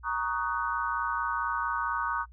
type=chord; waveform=sine; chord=D# minor seventh; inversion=second; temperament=just; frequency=933.4 / 1120.1 / 1244.5 / 1493.4 Hz; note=A#5 / C#6 / D#6 / F#6; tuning=+2 / +18 / 0 / +16 cents; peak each=-33 dBFS; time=0.03-2.26 s; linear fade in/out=50 ms; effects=noise-tail reverb RT60 0.1 s tail -25 dB re dry + added 60 Hz sine -48 dBFS peak until 2.32 s